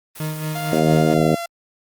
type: noise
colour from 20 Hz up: white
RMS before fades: -37 dBFS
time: 0.15-0.8 s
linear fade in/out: 10 ms
type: tone with tremolo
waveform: 40% pulse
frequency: 154.9 Hz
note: D#3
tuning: 7 cents flat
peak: -21 dBFS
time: 0.2-1.14 s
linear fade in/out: 2 ms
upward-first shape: sine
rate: 4.4 Hz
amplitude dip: 50%
type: tone with pitch glide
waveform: sawtooth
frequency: 698.5 to 683.3 Hz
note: F5 to F5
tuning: 0 to -38 cents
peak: -22 dBFS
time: 0.55-1.46 s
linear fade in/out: 5 ms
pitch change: -38 cents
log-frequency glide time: 1.1-1.23 s
type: harmonic tone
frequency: 78.7 Hz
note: D#2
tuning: 20 cents sharp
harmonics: 2 / 3 / 4 / 5 / 6 / 7 / 8 / 9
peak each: -19 / -21 / -22 / -23 / -24 / -24 / -25 / -26 dBFS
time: 0.72-1.35 s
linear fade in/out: 5 ms
effects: Opus 32 kbps